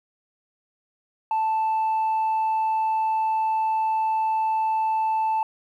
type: tone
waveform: sine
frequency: 880 Hz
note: A5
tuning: in tune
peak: -18 dBFS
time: 1.31-5.43 s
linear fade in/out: 2 ms
effects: tanh soft clip ceiling -19 dBFS + 10-bit